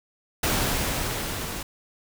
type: noise with level ramp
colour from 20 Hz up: pink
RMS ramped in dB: -23 to -33 dBFS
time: 0.43-1.63 s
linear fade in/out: 5 ms
effects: none